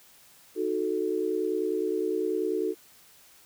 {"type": "chord", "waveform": "sine", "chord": "D# diminished", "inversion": "none", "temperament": "equal", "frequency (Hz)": [311.1, 370, 440], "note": ["D#4", "F#4", "A4"], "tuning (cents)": [0, 0, 0], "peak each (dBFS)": [-32, -29, -29], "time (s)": [0.55, 2.75], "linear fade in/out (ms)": 50, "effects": ["white hiss -56 dBFS RMS until 3.45 s"]}